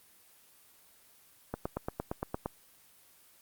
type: click train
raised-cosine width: 1 ms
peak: -18 dBFS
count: 9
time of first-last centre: 1.54-2.46 s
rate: 8.7 Hz
effects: white hiss -61 dBFS RMS until 3.41 s + Opus 24 kbps